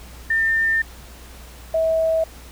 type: tone pair in turn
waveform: sine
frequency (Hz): 1802 / 646.9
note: A6 / E5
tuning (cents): +41 / -33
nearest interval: octave + tritone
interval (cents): 1774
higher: first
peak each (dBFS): -16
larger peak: neither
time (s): 0.3-0.82 / 1.74-2.24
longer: first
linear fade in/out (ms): 5
effects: added 60 Hz sine -40 dBFS peak until 2.51 s + pink hiss -44 dBFS RMS until 2.51 s